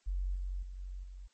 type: tone with level steps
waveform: sine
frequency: 46.07 Hz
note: F#1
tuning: 7 cents flat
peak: -31 / -34 / -41 / -39 / -44 dBFS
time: 0.06-1.28 s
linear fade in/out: 20 ms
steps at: 0.35 / 0.62 / 0.78 / 1.03 s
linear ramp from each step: 10 ms
effects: white hiss -72 dBFS RMS until 1.33 s + MP3 32 kbps